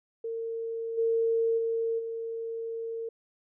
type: tone with level steps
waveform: sine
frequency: 455.9 Hz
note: A#4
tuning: 39 cents flat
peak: -31 / -23 / -26 / -32 dBFS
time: 0.24-3.09 s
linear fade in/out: 5 ms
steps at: 0.97 / 1.57 / 1.98 s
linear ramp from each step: 20 ms
effects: none